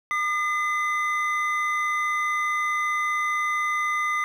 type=tone pair together; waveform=triangle; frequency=1209.4 / 2034 Hz; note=D#6 / C7; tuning=-50 / -50 cents; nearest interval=major sixth; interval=900 cents; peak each=-23 / -24 dBFS; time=0.11-4.24 s; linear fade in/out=0 ms; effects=none